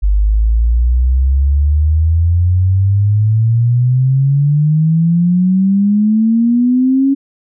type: exponential sweep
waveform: sine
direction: up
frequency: 49 to 277.2 Hz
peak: -8 dBFS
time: 0.02-7.15 s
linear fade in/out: 20 ms
effects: none